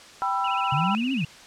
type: chord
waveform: sine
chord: E minor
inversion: first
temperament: equal with one note detuned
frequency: 784 / 987.8 / 1334.6 Hz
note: G5 / B5 / E6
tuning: 0 / 0 / +21 cents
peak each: -27 dBFS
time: 0.22-0.95 s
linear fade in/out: 0 ms
type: tone with vibrato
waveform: sine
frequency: 2696 Hz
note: E7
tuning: 38 cents sharp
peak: -31 dBFS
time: 0.44-1.25 s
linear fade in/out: 5 ms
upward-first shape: sine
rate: 15 Hz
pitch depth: 150 cents each way
type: linear two-way sweep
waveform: sine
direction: up then down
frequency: 130.81 to 275.8 to 130.81 Hz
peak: -23 dBFS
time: 0.72-1.25 s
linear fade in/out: 5 ms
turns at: 1.13 s
effects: white hiss -46 dBFS RMS until 1.46 s + low-pass 6000 Hz 12 dB/octave